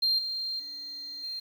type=tone with level steps; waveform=sine; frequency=4186 Hz; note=C8; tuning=in tune; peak=-21 / -30 / -37 / -33 dBFS; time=0.02-1.4 s; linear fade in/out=10 ms; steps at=0.18 / 0.59 / 1.23 s; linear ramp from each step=10 ms; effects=tanh soft clip ceiling -20 dBFS + 9-bit